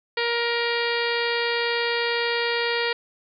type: harmonic tone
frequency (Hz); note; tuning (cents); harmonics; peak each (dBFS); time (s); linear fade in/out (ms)
471; A#4; +18; 1 / 2 / 3 / 4 / 5 / 6 / 7 / 8 / 9 / 10; -26 / -31 / -32 / -28 / -31 / -34 / -35 / -36 / -35 / -36; 0.17-2.93; 5
effects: none